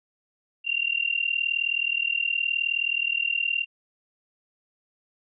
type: tone with amplitude modulation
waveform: sine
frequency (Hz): 2770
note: F7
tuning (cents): -15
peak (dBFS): -19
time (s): 0.64-3.66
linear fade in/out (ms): 50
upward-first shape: sine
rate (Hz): 39.1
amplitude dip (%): 90
effects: none